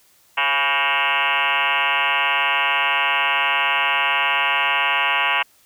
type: tone with frequency modulation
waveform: sine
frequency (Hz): 1864.7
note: A#6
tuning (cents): 0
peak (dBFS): -16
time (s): 0.37-5.43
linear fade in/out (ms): 10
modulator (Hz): 147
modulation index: 7.2
effects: white hiss -56 dBFS RMS until 5.65 s